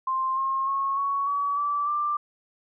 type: tone with pitch steps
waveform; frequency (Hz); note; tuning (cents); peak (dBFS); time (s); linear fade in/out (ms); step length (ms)
sine; 1051 / 1071.8 / 1093.1 / 1114.8 / 1136.9 / 1159.4 / 1182.4; C6 / C6 / C#6 / C#6 / C#6 / D6 / D6; +7 / +41 / -25 / +9 / +43 / -23 / +11; -23; 0.07-2.17; 5; 300
effects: none

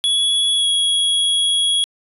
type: tone with pitch glide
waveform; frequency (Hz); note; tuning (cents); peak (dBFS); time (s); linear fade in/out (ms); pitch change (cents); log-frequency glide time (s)
square; 3373 to 3328; G#7 to G#7; +26 to +3; -15; 0.04-1.84; 0; -23; 0.55-0.66
effects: resampled to 32000 Hz

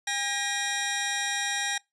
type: tone pair together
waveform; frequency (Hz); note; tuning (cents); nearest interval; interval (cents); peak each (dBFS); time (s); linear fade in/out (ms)
15% pulse; 808 / 1894.2; G#5 / A#6; -48 / +27; octave + minor third; 1475; -25 / -23; 0.07-1.78; 5
effects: noise-tail reverb RT60 0.2 s tail -24 dB re dry + resampled to 24000 Hz

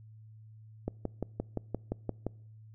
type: click train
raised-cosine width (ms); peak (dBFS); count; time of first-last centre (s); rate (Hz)
2; -19; 9; 0.88-2.266; 5.77
effects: noise-tail reverb RT60 0.7 s tail -25 dB re dry + added 109 Hz sine -50 dBFS peak until 2.74 s

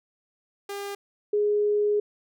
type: tone pair in turn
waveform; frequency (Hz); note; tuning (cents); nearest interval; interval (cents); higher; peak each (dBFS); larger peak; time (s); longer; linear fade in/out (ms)
sawtooth / sine; 401.9 / 415.8; G4 / G#4; +43 / +2; minor second; 59; second; -28 / -20; second; 0.69-0.95 / 1.33-2; second; 5
effects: none

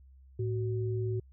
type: tone pair together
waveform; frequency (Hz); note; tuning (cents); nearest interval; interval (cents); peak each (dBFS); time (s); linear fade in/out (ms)
sine; 110 / 374; A2 / F#4; 0 / +19; octave + major sixth; 2119; -30 / -35; 0.39-1.2; 5
effects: added 66 Hz sine -53 dBFS peak until 1.32 s

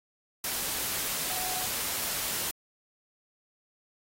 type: tone in noise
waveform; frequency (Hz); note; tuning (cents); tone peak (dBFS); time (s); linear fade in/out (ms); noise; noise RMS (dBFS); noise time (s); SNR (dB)
sine; 740; F#5; 0; -40; 1.3-1.66; 2; white; -32; 0.44-2.51; -11
effects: AAC 48 kbps

